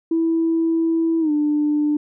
sine tone with pitch glide, 328.3 to 297.6 Hz, E4 to D4, -7 to +23 cents, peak -15 dBFS, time 0.11-1.97 s, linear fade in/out 5 ms, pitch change -170 cents, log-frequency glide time 1.2-1.31 s, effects tanh soft clip ceiling -11 dBFS

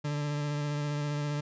40% pulse tone with vibrato, 146.83 Hz, D3, in tune, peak -29 dBFS, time 0.04-1.41 s, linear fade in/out 10 ms, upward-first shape sine, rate 15 Hz, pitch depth 19 cents each way, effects resampled to 16000 Hz

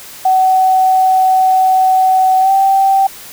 sine tone with pitch glide, 753 to 777.3 Hz, F#5 to G5, +30 to -15 cents, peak -7 dBFS, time 0.25-3.07 s, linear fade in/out 5 ms, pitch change +55 cents, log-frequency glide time 2.4-2.51 s, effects white hiss -33 dBFS RMS until 3.32 s

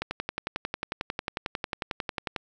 click train, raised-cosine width 0.3 ms, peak -13 dBFS, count 27, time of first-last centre 0.02-2.362 s, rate 11.1 Hz, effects none

